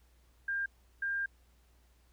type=tone bursts at uneven times; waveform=sine; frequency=1600 Hz; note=G6; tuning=35 cents sharp; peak=-31 dBFS; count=2; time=0.48-0.66 / 1.02-1.26 s; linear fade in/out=5 ms; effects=added 60 Hz sine -63 dBFS peak until 2.12 s + pink hiss -71 dBFS RMS until 2.12 s